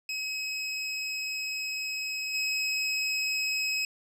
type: tone with level steps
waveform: 25% pulse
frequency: 2554 Hz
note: D#7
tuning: 45 cents sharp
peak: -27 / -23 dBFS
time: 0.09-3.85 s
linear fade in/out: 2 ms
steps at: 2.33 s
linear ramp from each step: 20 ms
effects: low-pass 12000 Hz 12 dB/octave